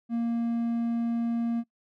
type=tone; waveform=triangle; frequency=233.1 Hz; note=A#3; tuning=in tune; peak=-23 dBFS; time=0.09-1.64 s; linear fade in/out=50 ms; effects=noise-tail reverb RT60 0.1 s tail -23 dB re dry